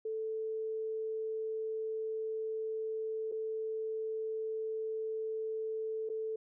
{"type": "tone with dropouts", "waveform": "sine", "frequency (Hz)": 440, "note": "A4", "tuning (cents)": 0, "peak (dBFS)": -34, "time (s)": [0.05, 6.36], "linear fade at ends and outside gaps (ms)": 5, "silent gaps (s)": [[3.316, 3.321], [6.091, 6.098]], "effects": []}